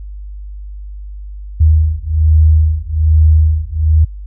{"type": "beating tone pair", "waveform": "sine", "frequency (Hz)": [77.78, 78.98], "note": ["D#2", "D#2"], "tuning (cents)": [0, 26], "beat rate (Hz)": 1.2, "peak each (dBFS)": -10, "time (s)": [1.6, 4.05], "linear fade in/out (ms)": 10, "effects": ["added 50 Hz sine -25 dBFS peak until 4.26 s"]}